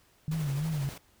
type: tone with vibrato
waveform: sine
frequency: 148.9 Hz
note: D3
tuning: 24 cents sharp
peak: -28 dBFS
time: 0.28-0.89 s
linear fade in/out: 0 ms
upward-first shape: sine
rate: 3.1 Hz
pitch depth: 140 cents each way
type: noise with tremolo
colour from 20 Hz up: pink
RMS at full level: -42 dBFS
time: 0.31-0.98 s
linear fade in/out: 5 ms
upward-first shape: triangle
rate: 12 Hz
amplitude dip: 40%
effects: pink hiss -64 dBFS RMS until 1.2 s